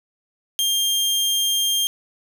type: tone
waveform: sawtooth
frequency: 3200 Hz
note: G7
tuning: 35 cents sharp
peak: -15 dBFS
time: 0.59-1.87 s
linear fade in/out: 0 ms
effects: none